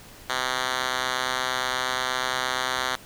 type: tone with band-pass filter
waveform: 5% pulse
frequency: 128.5 Hz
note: C3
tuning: 31 cents flat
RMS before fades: -27 dBFS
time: 0.29-2.96 s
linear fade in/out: 10 ms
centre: 2800 Hz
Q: 0.7
effects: pink hiss -47 dBFS RMS until 3.05 s

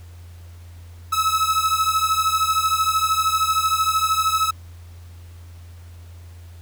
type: beating tone pair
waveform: 45% pulse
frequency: 1288 / 1301 Hz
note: E6 / E6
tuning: -41 / -23 cents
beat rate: 13 Hz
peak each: -20 / -21 dBFS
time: 1.12-4.51 s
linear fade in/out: 10 ms
effects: added 86 Hz sine -38 dBFS peak until 6.61 s + pink hiss -53 dBFS RMS until 6.61 s

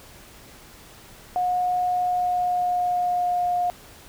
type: tone with pitch glide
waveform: sine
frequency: 723 to 712.2 Hz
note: F#5 to F5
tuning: -40 to +34 cents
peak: -20 dBFS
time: 1.36-3.7 s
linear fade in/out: 0 ms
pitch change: -26 cents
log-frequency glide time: 1.83-3.45 s
effects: pink hiss -47 dBFS RMS until 4.08 s

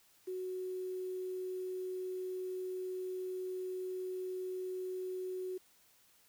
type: tone with quantisation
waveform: sine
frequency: 370 Hz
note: F#4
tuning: in tune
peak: -37 dBFS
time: 0.27-5.58 s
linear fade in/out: 10 ms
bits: 10
effects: white hiss -67 dBFS RMS until 6.28 s

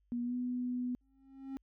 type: tone with pitch glide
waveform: sine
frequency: 240.4 to 247.9 Hz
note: B3 to B3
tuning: -46 to +7 cents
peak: -33 dBFS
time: 0.12-0.95 s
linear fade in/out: 0 ms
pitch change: +53 cents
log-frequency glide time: 0.23-0.35 s
type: tone with exponential growth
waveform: triangle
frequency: 269.1 Hz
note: C4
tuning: 49 cents sharp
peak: -34 dBFS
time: 1.01-1.57 s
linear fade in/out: 0 ms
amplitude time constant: 120 ms
effects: added 50 Hz sine -70 dBFS peak until 1.62 s

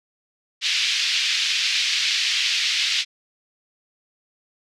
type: band-pass noise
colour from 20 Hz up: pink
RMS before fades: -22 dBFS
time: 0.61-3.05 s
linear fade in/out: 50 ms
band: 2400 to 5100 Hz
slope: 24 dB/octave
effects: none

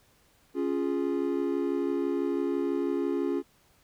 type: chord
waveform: triangle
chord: Db major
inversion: none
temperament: equal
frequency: 277.2 / 349.2 / 415.3 Hz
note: Db4 / F4 / Ab4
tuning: 0 / 0 / 0 cents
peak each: -28 / -28 / -30 dBFS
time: 0.54-3.43 s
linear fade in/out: 50 ms
effects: pink hiss -64 dBFS RMS until 3.83 s

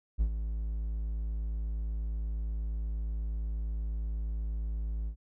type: tone with ADSR envelope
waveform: triangle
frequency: 54.2 Hz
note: A1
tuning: 25 cents flat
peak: -20 dBFS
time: 0.18-5.16 s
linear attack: 30 ms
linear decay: 77 ms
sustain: -9 dB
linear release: 88 ms
effects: none

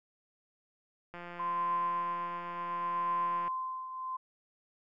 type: click train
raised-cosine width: 0.5 ms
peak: -30 dBFS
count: 408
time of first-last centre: 1.14-3.479 s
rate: 174 Hz
type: tone with tremolo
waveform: sine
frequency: 1036 Hz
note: C6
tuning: 17 cents flat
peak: -28 dBFS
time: 1.39-4.17 s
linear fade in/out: 10 ms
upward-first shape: triangle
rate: 0.7 Hz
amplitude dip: 75%
effects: none

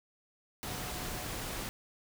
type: tone in noise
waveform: sine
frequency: 730 Hz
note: F#5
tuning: 24 cents flat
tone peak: -49 dBFS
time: 0.67-1.26 s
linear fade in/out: 0 ms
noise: pink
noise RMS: -39 dBFS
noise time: 0.63-1.69 s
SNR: -13 dB
effects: none

